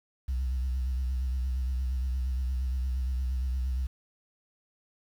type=tone with vibrato; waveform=sine; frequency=64 Hz; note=C2; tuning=38 cents flat; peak=-25 dBFS; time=0.28-3.87 s; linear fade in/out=10 ms; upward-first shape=sine; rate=8.6 Hz; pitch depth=66 cents each way; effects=tanh soft clip ceiling -25 dBFS + 9-bit